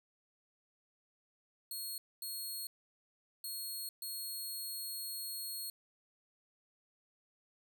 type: tone bursts at uneven times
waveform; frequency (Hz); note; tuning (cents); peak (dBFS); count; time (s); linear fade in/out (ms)
10% pulse; 4300; C8; +47; -33; 4; 1.71-1.98 / 2.22-2.67 / 3.44-3.89 / 4.02-5.7; 2
effects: none